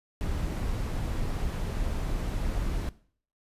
brown noise, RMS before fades -30 dBFS, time 0.21-2.89 s, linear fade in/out 0 ms, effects noise-tail reverb RT60 0.5 s tail -18 dB re dry + resampled to 32000 Hz

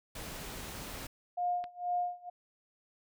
pink noise, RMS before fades -43 dBFS, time 0.15-1.07 s, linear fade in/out 5 ms
clicks, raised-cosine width 0.3 ms, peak -32 / -30 dBFS, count 2, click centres 1.024 / 1.641 s
sine tone with tremolo, 711 Hz, F5, 31 cents sharp, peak -28 dBFS, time 1.37-2.3 s, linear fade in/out 10 ms, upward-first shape sine, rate 2.1 Hz, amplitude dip 95%
effects none

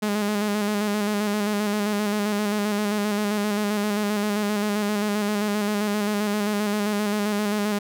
sawtooth tone with vibrato, 207.7 Hz, G#3, in tune, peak -18 dBFS, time 0.02-7.79 s, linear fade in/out 10 ms, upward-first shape square, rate 7.6 Hz, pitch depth 33 cents each way, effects none

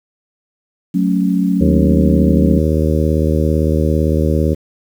sine chord, F# minor, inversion none, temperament equal, 185 / 220 / 277.2 Hz, F#3 / A3 / C#4, 0 / 0 / 0 cents, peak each -14 / -19 / -17 dBFS, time 0.94-2.59 s, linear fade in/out 10 ms
harmonic tone, 77.78 Hz, D#2, in tune, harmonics 1 / 2 / 3 / 4 / 5 / 6 / 7, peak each -15 / -18 / -20 / -21 / -22 / -23 / -23 dBFS, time 1.6-4.55 s, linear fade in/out 20 ms
effects 7-bit

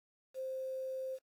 sine tone with quantisation, 524 Hz, C5, 2 cents sharp, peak -37 dBFS, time 0.34-1.19 s, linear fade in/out 50 ms, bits 10, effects AAC 64 kbps

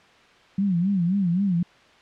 sine tone with vibrato, 185 Hz, F#3, in tune, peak -19 dBFS, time 0.58-1.63 s, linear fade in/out 5 ms, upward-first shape sine, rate 3.8 Hz, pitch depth 160 cents each way, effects white hiss -53 dBFS RMS until 2.01 s + low-pass 3000 Hz 12 dB/octave

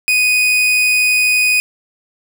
40% pulse tone, 2489 Hz, D#7, in tune, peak -10 dBFS, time 0.08-1.6 s, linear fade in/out 0 ms, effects none

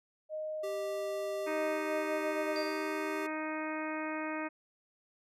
sine tone with pitch glide, 620 to 611.5 Hz, D#5 to D#5, -6 to -30 cents, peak -35 dBFS, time 0.29-2.7 s, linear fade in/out 50 ms, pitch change -24 cents, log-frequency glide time 1.72-2.56 s
square tone, 392 Hz, G4, in tune, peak -39 dBFS, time 0.63-3.27 s, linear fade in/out 10 ms
harmonic tone, 311.1 Hz, D#4, in tune, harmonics 1 / 2 / 3 / 4 / 5 / 6 / 7 / 8, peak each -38 / -41 / -43 / -44 / -45 / -46 / -46 / -47 dBFS, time 1.46-4.49 s, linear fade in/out 20 ms
sine tone with exponential decay, 4690 Hz, D8, 3 cents flat, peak -39 dBFS, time 2.56-3.25 s, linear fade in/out 0 ms, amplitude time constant 150 ms
effects resampled to 32000 Hz

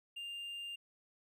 triangle tone, 2800 Hz, F7, 4 cents sharp, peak -40 dBFS, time 0.16-0.76 s, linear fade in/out 10 ms, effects none

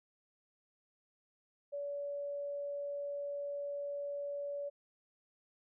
sine tone, 571 Hz, D5, 49 cents flat, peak -37 dBFS, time 1.72-4.7 s, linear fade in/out 20 ms, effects none

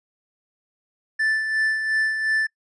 triangle tone with tremolo, 1760 Hz, A6, in tune, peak -16 dBFS, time 1.19-2.47 s, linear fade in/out 10 ms, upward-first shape sine, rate 2.8 Hz, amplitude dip 50%, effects noise-tail reverb RT60 0.1 s tail -24 dB re dry + resampled to 24000 Hz

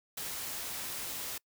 white noise, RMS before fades -39 dBFS, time 0.17-1.38 s, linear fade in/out 5 ms, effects noise-tail reverb RT60 0.1 s tail -25 dB re dry

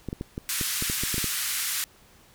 clicks, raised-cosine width 3 ms, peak -18 dBFS, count 11, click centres 0.087 / 0.129 / 0.211 / 0.379 / 0.612 / 0.824 / 0.899 / 1.036 / 1.143 / 1.181 / 1.243 s
white band-pass noise, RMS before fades -29 dBFS, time 0.49-1.84 s, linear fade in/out 0 ms, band 1300 to 14000 Hz, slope 24 dB/octave
effects pink hiss -56 dBFS RMS until 2.34 s

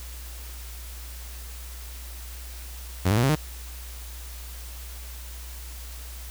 sawtooth tone with pitch steps, 92.5 / 105.03 / 119.27 / 135.43 / 153.78 Hz, F#2 / G#2 / A#2 / C#3 / D#3, 0 / +20 / +40 / -40 / -20 cents, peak -15 dBFS, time 3.05-3.355 s, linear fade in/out 10 ms, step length 61 ms, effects added 60 Hz sine -37 dBFS peak until 6.3 s + white hiss -44 dBFS RMS until 6.3 s

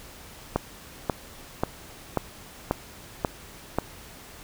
click train, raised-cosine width 1 ms, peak -8 dBFS, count 7, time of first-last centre 0.56-3.786 s, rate 1.86 Hz, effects pink hiss -46 dBFS RMS until 4.43 s

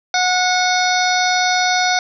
harmonic tone, 731 Hz, F#5, 21 cents flat, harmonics 1 / 2 / 3 / 5 / 6 / 7 / 8, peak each -17 / -20 / -22 / -24 / -25 / -25 / -26 dBFS, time 0.14-1.99 s, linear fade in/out 2 ms, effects none

